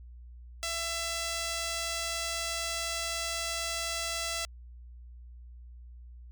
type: tone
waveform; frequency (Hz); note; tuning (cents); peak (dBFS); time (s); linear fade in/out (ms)
5% pulse; 669; E5; +25; -20; 0.63-4.45; 0
effects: added 60 Hz sine -45 dBFS peak until 6.31 s + MP3 96 kbps